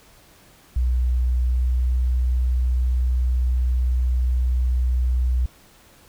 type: tone with pitch glide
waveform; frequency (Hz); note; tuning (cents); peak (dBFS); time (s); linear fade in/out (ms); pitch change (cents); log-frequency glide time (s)
sine; 61.74 to 62.24; B1 to B1; 0 to +14; -17; 0.76-5.46; 5; +14; 1.48-1.6
effects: pink hiss -52 dBFS RMS until 6.08 s